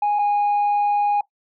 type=tone pair in turn; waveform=sine; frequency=827 / 822.3 Hz; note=G#5 / G#5; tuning=-8 / -17 cents; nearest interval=unison; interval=9 cents; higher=first; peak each=-15 / -14 dBFS; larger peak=second; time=0.02-0.19 / 0.19-1.21 s; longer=second; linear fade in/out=5 ms; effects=noise-tail reverb RT60 0.1 s tail -18 dB re dry + tanh soft clip ceiling -15 dBFS